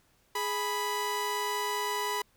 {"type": "tone pair together", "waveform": "sawtooth", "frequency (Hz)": [416.2, 987.8], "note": ["G#4", "B5"], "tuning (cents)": [4, 0], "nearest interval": "octave + minor third", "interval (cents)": 1496, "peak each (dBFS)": [-31, -27], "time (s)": [0.35, 2.22], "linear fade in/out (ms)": 5, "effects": ["pink hiss -67 dBFS RMS until 2.36 s"]}